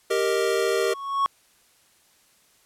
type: chord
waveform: square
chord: Eb major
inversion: first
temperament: equal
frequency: 392 / 466.2 / 622.3 Hz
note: G4 / Bb4 / Eb5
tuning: 0 / 0 / 0 cents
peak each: -25 / -25 / -29 dBFS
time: 0.1-0.94 s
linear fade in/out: 10 ms
type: tone with exponential growth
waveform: triangle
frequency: 1106 Hz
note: C#6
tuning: 4 cents flat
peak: -15 dBFS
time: 0.61-1.26 s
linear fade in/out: 0 ms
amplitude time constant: 140 ms
effects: white hiss -60 dBFS RMS until 2.65 s + low-pass 12000 Hz 12 dB/octave